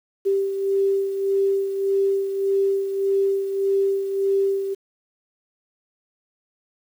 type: beating tone pair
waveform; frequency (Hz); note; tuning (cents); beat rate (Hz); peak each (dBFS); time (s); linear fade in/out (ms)
sine; 392 / 393.7; G4 / G4; 0 / +8; 1.7; -19 / -27; 0.25-4.75; 20
effects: 8-bit